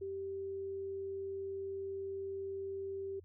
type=tone; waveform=sine; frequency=390 Hz; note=G4; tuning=9 cents flat; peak=-38 dBFS; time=0.01-3.2 s; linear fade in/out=10 ms; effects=added 88 Hz sine -56 dBFS peak until 3.24 s